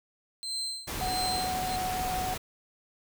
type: tone with tremolo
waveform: 35% pulse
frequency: 4116 Hz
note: C8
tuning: 29 cents flat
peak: -29 dBFS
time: 0.43-1.76 s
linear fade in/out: 0 ms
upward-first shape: sine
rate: 1.5 Hz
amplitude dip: 95%
type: noise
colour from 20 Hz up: pink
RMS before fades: -35 dBFS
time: 0.87-2.38 s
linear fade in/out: 10 ms
type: tone with vibrato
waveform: sine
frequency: 740 Hz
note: F#5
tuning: in tune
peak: -30 dBFS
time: 1.01-2.34 s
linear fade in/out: 2 ms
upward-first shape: square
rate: 13 Hz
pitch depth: 10 cents each way
effects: none